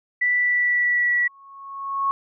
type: tone with pitch glide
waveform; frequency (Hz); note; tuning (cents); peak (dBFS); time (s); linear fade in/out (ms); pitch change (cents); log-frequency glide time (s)
sine; 1971 to 1942.7; B6 to B6; -4 to -29; -17; 0.21-1.28; 10; -25; 0.37-1.1
type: tone with exponential growth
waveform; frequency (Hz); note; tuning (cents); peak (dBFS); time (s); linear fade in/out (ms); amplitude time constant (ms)
sine; 1100; C#6; -14; -17; 1.09-2.11; 0; 220
effects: none